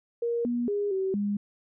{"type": "tone with pitch steps", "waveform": "sine", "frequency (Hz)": [470.1, 240.6, 408.7, 382.1, 204.1], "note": ["A#4", "B3", "G#4", "G4", "G#3"], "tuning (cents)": [15, -45, -28, -44, -30], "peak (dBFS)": -25, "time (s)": [0.22, 1.37], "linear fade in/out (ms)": 5, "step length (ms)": 230, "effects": []}